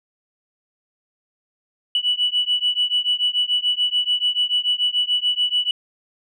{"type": "beating tone pair", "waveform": "sine", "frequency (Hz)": [2951, 2957.9], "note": ["F#7", "F#7"], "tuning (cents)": [-5, -1], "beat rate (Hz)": 6.9, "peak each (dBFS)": [-20, -20], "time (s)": [1.95, 5.71], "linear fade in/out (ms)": 2, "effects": ["tanh soft clip ceiling -10 dBFS"]}